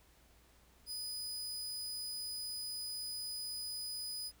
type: tone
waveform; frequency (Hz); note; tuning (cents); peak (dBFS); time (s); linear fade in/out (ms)
sawtooth; 4978; D#8; 0; -37; 0.86-4.32; 50
effects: added 60 Hz sine -67 dBFS peak until 4.4 s + pink hiss -67 dBFS RMS until 4.4 s